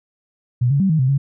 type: tone with pitch steps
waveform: sine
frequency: 122.6 / 140.7 / 193 / 158.1 / 129.7 / 138.4 Hz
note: B2 / C#3 / G3 / D#3 / C3 / C#3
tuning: -12 / +26 / -27 / +28 / -15 / -2 cents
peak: -13 dBFS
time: 0.61-1.18 s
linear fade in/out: 10 ms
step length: 95 ms
effects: none